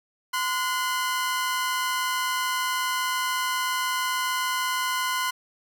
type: tone pair together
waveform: sawtooth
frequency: 1027 / 1452.4 Hz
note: C6 / F#6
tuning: -33 / -33 cents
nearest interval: tritone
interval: 600 cents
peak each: -22 / -26 dBFS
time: 0.33-5.31 s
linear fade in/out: 10 ms
effects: none